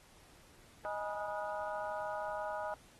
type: harmonic tone with a mistuned harmonic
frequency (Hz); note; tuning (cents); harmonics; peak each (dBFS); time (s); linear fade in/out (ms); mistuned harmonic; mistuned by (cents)
207.7; G#3; 0; 3 / 4 / 5 / 6 / 7; -40 / -42 / -44 / -46 / -47; 0.85-2.74; 0; 5; -120
effects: pink hiss -62 dBFS RMS until 2.99 s + AAC 32 kbps